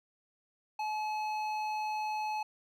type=tone with hard clipping; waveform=triangle; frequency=856 Hz; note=A5; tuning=48 cents flat; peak=-34 dBFS; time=0.79-2.43 s; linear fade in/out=5 ms; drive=14 dB; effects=none